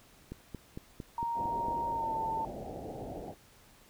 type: click train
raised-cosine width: 3 ms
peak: -27 dBFS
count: 7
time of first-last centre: 0.32-1.684 s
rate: 4.4 Hz
type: tone with pitch glide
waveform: sine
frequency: 932.3 to 894.3 Hz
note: A#5 to A5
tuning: 0 to +28 cents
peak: -31 dBFS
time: 1.18-2.45 s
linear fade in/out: 2 ms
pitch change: -72 cents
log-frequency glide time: 1.89-2.12 s
type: low-pass noise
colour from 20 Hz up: white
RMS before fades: -42 dBFS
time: 1.34-3.35 s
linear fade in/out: 50 ms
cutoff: 810 Hz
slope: 96 dB/octave
effects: pink hiss -60 dBFS RMS until 3.89 s